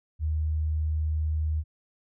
sine tone, 77.6 Hz, D#2, 4 cents flat, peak -24 dBFS, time 0.19-1.64 s, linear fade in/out 50 ms, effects none

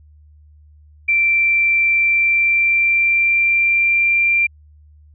sine tone with pitch glide, 2349 to 2371 Hz, D7 to D7, 0 to +16 cents, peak -12 dBFS, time 1.08-4.47 s, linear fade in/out 10 ms, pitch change +16 cents, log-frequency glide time 2-4.18 s, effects added 75 Hz sine -44 dBFS peak until 5.14 s

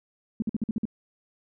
sine tone bursts, 220 Hz, A3, in tune, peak -23 dBFS, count 7, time 0.4-0.854 s, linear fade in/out 2 ms, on 22 ms, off 50 ms, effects none

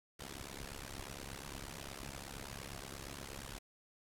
pink noise with amplitude modulation, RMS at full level -43 dBFS, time 0.19-3.59 s, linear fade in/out 10 ms, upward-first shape sine, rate 68.5 Hz, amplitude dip 95%, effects low-pass 12000 Hz 12 dB/octave

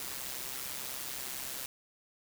white noise with amplitude modulation, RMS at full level -37 dBFS, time 0-1.66 s, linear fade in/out 2 ms, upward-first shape sine, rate 131 Hz, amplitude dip 65%, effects none

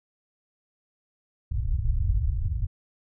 pink low-pass noise, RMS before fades -25 dBFS, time 1.51-2.67 s, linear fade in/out 10 ms, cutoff 120 Hz, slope 48 dB/octave, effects none

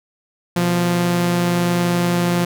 sawtooth tone pair together, 123.47 / 174.61 Hz, B2 / F3, 0 / 0 cents, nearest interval tritone, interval 600 cents, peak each -22 / -12 dBFS, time 0.56-2.45 s, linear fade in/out 5 ms, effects none

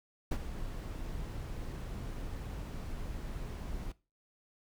brown noise with ADSR envelope, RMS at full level -29 dBFS, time 0.31-3.92 s, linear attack 7 ms, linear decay 56 ms, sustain -11 dB, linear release 4 ms, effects noise-tail reverb RT60 0.3 s tail -20 dB re dry

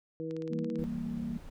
harmonic tone, 161 Hz, E3, 41 cents flat, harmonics 1 / 2 / 3, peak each -41 / -38 / -38 dBFS, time 0.2-0.84 s, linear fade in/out 0 ms
click train, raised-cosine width 0.2 ms, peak -33 dBFS, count 9, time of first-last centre 0.31-0.757 s, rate 17.9 Hz
sine chord, E diminished, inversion none, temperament equal, 164.81 / 196 / 233.1 Hz, E3 / G3 / Bb3, 0 / 0 / 0 cents, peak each -40 / -40 / -35 dBFS, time 0.5-1.38 s, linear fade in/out 10 ms
brown noise, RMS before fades -47 dBFS, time 0.78-1.5 s, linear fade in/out 10 ms
effects none

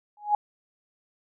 sine tone with exponential growth, 833 Hz, G#5, 5 cents sharp, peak -15 dBFS, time 0.17-0.35 s, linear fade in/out 2 ms, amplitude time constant 38 ms, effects none

